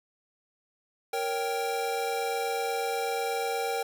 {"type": "chord", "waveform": "square", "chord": "G diminished", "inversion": "first", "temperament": "equal", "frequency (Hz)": [466.2, 554.4, 784], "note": ["Bb4", "Db5", "G5"], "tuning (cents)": [0, 0, 0], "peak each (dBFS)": [-32, -38, -32], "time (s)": [1.13, 3.83], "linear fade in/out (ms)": 5, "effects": []}